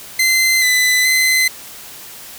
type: tone with pitch steps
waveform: sawtooth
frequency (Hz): 2067 / 2006 / 2044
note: C7 / B6 / C7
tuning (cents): -22 / +26 / -41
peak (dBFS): -8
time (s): 0.19-1.48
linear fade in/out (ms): 5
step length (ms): 430
effects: white hiss -35 dBFS RMS until 2.38 s